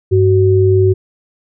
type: tone pair together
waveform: sine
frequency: 99.5 / 374.6 Hz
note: G2 / F#4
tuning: +26 / +21 cents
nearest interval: octave + major seventh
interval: 2295 cents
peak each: -10 dBFS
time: 0.11-0.94 s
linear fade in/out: 20 ms
effects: none